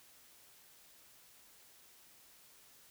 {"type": "silence", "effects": ["white hiss -62 dBFS RMS until 2.9 s"]}